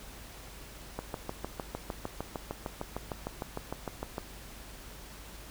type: click train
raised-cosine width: 1 ms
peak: -20 dBFS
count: 22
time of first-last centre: 0.99-4.181 s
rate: 6.58 Hz
effects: added 50 Hz sine -50 dBFS peak until 5.5 s + pink hiss -49 dBFS RMS until 5.5 s